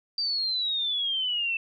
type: exponential sweep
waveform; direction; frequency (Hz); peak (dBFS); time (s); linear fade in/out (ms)
sine; down; 4699 to 2651; -25; 0.18-1.57; 2
effects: none